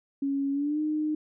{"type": "tone with pitch glide", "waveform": "sine", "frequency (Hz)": [277.2, 305.8], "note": ["C#4", "D#4"], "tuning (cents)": [0, -30], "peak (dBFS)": -25, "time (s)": [0.22, 1.15], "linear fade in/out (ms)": 5, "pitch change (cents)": 170, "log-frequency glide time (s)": [0.52, 0.8], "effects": []}